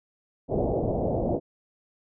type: low-pass noise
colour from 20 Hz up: white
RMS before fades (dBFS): -26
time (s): 0.48-1.4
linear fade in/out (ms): 50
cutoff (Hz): 690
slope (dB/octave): 48
effects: none